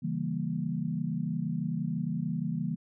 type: chord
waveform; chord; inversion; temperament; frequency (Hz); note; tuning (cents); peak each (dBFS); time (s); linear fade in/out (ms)
sine; C# diminished seventh; none; equal; 138.59 / 164.81 / 196 / 233.1; C#3 / E3 / G3 / Bb3; 0 / 0 / 0 / 0; -37 / -32 / -36 / -35; 0.02-2.76; 20
effects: none